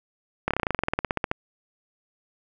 slowing click train, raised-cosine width 0.5 ms, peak -8 dBFS, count 19, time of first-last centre 0.48-1.314 s, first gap 27 ms, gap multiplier 1.06, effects none

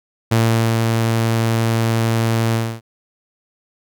sawtooth tone with ADSR envelope, 113.9 Hz, A#2, 40 cents flat, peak -8 dBFS, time 0.31-2.81 s, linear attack 10 ms, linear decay 420 ms, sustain -3 dB, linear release 270 ms, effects none

